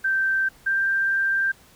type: tone pair in turn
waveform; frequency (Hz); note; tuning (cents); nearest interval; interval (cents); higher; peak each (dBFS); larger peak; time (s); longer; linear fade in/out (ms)
sine; 1561 / 1579.1; G6 / G6; -8 / +12; unison; 20; second; -19; neither; 0.04-0.49 / 0.66-1.52; second; 10
effects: pink hiss -53 dBFS RMS until 1.75 s